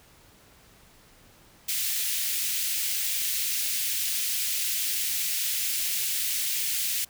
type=high-pass noise; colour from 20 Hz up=white; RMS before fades=-28 dBFS; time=1.68-7.05 s; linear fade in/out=10 ms; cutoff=2100 Hz; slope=24 dB/octave; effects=pink hiss -56 dBFS RMS until 7.09 s